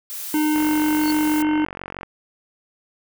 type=noise; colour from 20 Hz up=blue; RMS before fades=-31 dBFS; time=0.1-1.42 s; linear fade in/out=0 ms
type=harmonic tone; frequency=305.2 Hz; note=D#4; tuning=33 cents flat; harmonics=1 / 3 / 5 / 7 / 9 / 10; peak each=-17 / -28 / -34 / -35 / -39 / -41 dBFS; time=0.34-1.65 s; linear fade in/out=2 ms
type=click train; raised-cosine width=0.5 ms; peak=-16 dBFS; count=69; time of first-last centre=0.56-2.032 s; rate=46.2 Hz
type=tone with exponential growth; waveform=sine; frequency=4435 Hz; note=C#8; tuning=in tune; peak=-24 dBFS; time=0.95-1.11 s; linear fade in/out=2 ms; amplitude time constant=34 ms
effects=none